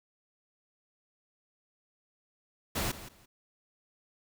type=noise with echo; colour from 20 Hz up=pink; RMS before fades=-32 dBFS; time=2.75-2.92 s; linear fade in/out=10 ms; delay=170 ms; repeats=2; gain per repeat=-14 dB; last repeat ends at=3.26 s; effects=none